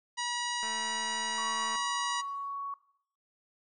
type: harmonic tone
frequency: 964 Hz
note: B5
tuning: 42 cents flat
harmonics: 1 / 2 / 3 / 4 / 5 / 6 / 7 / 9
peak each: -35 / -38 / -40 / -41 / -42 / -43 / -43 / -45 dBFS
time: 0.17-2.22 s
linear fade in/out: 20 ms
type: click train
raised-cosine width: 0.5 ms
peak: -31 dBFS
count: 251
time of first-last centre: 0.63-1.756 s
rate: 222 Hz
type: tone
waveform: sine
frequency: 1117 Hz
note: C#6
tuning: 13 cents sharp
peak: -34 dBFS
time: 1.38-2.74 s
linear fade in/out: 2 ms
effects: noise-tail reverb RT60 0.7 s tail -19 dB re dry